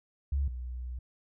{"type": "tone pair in turn", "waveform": "sine", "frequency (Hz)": [69.3, 61.86], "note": ["C#2", "B1"], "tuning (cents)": [0, 3], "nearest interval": "major second", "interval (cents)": 197, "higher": "first", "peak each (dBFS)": [-26, -35], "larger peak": "first", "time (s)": [[0.32, 0.48], [0.48, 0.99]], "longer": "second", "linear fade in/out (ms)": 5, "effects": []}